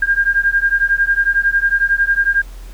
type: beating tone pair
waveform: sine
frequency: 1603 / 1614 Hz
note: G6 / G#6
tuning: +38 / -50 cents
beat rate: 11 Hz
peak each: -15 dBFS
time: 0.02-2.42 s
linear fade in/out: 5 ms
effects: added 42 Hz sine -30 dBFS peak until 2.73 s + pink hiss -45 dBFS RMS until 2.73 s